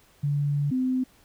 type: tone pair in turn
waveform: sine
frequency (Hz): 144.1 / 256.8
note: D3 / C4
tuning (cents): -33 / -32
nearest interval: minor seventh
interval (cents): 1001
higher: second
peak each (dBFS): -22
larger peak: neither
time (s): 0.23-0.71 / 0.71-1.04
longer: first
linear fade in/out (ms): 10
effects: pink hiss -59 dBFS RMS until 1.24 s